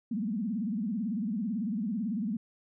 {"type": "tone with vibrato", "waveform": "sine", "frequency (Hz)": 214.4, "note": "A3", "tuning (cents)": -45, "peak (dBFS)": -29, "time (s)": [0.11, 2.37], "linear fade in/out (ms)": 5, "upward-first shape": "sine", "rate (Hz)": 18, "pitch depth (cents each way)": 220, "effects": []}